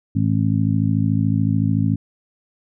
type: harmonic tone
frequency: 53.7 Hz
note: A1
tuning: 41 cents flat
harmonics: 2 / 3 / 4 / 5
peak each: -19 / -21 / -22 / -23 dBFS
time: 0.15-1.96 s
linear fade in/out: 10 ms
effects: none